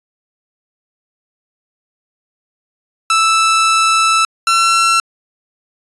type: tone pair in turn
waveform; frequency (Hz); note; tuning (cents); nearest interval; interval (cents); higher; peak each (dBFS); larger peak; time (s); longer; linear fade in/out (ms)
sawtooth; 1318.5 / 1350.1; E6 / E6; 0 / +41; unison; 41; second; -6; neither; 3.1-4.25 / 4.47-5; first; 2
effects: resampled to 24000 Hz